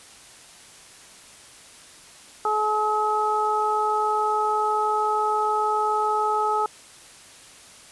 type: harmonic tone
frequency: 426.5 Hz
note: G#4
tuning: 46 cents sharp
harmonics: 1 / 2 / 3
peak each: -27 / -23 / -24 dBFS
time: 2.45-6.66 s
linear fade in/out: 2 ms
effects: white hiss -47 dBFS RMS until 7.91 s + resampled to 24000 Hz